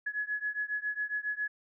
sine beating tone pair, 1689 / 1696.3 Hz, G#6 / G#6, +29 / +36 cents, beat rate 7.3 Hz, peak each -34 / -35 dBFS, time 0.06-1.48 s, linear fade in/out 10 ms, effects none

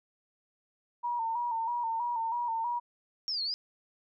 sine tone with vibrato, 932.3 Hz, A#5, in tune, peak -29 dBFS, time 1.03-2.8 s, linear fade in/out 20 ms, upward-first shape square, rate 3.1 Hz, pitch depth 50 cents each way
sine exponential two-way sweep, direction down then up, 5588 to 4186 to 5070 Hz, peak -30 dBFS, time 3.28-3.54 s, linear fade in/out 0 ms, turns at 3.43 s
effects none

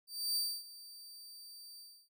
sawtooth tone with ADSR envelope, 4643 Hz, D8, 21 cents flat, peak -28 dBFS, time 0.07-2.09 s, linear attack 290 ms, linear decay 270 ms, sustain -19 dB, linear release 300 ms, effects none

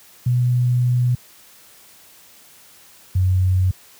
sine tone pair in turn, 123.47 / 92.5 Hz, B2 / F#2, 0 / 0 cents, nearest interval perfect fourth, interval 500 cents, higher first, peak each -14 / -13 dBFS, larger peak second, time 0.26-1.15 / 3.15-3.71 s, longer first, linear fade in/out 5 ms, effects white hiss -48 dBFS RMS until 3.99 s + high-pass 60 Hz 12 dB/octave

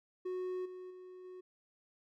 triangle tone with level steps, 367.3 Hz, F#4, 13 cents flat, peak -34 / -43 / -47 / -45 dBFS, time 0.25-1.41 s, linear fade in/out 10 ms, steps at 0.65 / 0.9 / 1.24 s, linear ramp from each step 10 ms, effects none

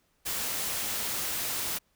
white noise, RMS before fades -32 dBFS, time 0.25-1.79 s, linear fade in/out 20 ms, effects pink hiss -71 dBFS RMS until 1.95 s

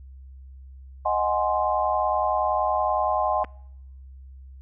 sine chord, Ab dominant seventh, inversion second, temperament equal, 622.3 / 740 / 830.6 / 1046.5 Hz, Eb5 / Gb5 / Ab5 / C6, 0 / 0 / 0 / 0 cents, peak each -26 dBFS, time 1.05-3.44 s, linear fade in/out 10 ms
clicks, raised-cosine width 0.5 ms, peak -21 dBFS, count 2, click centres 3.443 / 3.447 s
effects noise-tail reverb RT60 0.8 s tail -26 dB re dry + added 66 Hz sine -41 dBFS peak until 4.61 s

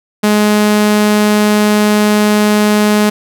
sawtooth tone, 210 Hz, G#3, 19 cents sharp, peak -4 dBFS, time 0.23-3.1 s, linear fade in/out 10 ms, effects none

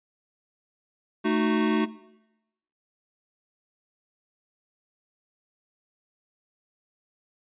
square chord, D# diminished, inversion second, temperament equal with one note detuned, 220 / 307.9 / 370 Hz, A3 / D#4 / F#4, 0 / -18 / 0 cents, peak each -27 dBFS, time 1.24-1.86 s, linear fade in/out 20 ms, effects noise-tail reverb RT60 0.9 s tail -17 dB re dry + resampled to 8000 Hz

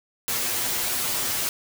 white noise with comb filter, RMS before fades -26 dBFS, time 0.28-1.49 s, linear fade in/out 0 ms, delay 8.2 ms, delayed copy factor +0.7, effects none

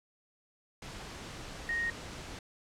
sine tone in noise, 1864.7 Hz, A#6, in tune, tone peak -30 dBFS, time 1.69-1.9 s, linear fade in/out 2 ms, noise pink, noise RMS -44 dBFS, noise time 0.82-2.39 s, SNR +11 dB, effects low-pass 7000 Hz 12 dB/octave

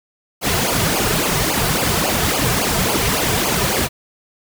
pink noise with flanger, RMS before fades -18 dBFS, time 0.41-3.89 s, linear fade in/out 50 ms, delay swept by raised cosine 0.52 to 3.72 ms, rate 3.6 Hz, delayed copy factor -0.95, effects none

